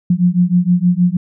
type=beating tone pair; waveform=sine; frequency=174.61 / 181.01 Hz; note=F3 / F#3; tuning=0 / -38 cents; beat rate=6.4 Hz; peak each=-13 dBFS; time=0.1-1.17 s; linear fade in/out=5 ms; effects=none